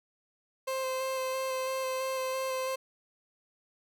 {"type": "tone with vibrato", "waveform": "30% pulse", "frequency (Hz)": 523.3, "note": "C5", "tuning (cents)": 0, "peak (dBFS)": -28, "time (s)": [0.67, 2.76], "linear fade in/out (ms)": 10, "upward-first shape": "square", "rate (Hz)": 3, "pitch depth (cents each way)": 11, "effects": []}